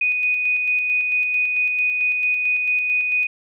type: tone with tremolo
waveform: sine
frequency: 2485 Hz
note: D#7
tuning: 3 cents flat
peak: -16 dBFS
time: 0.01-3.27 s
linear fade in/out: 5 ms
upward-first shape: square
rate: 4.5 Hz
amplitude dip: 30%
effects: none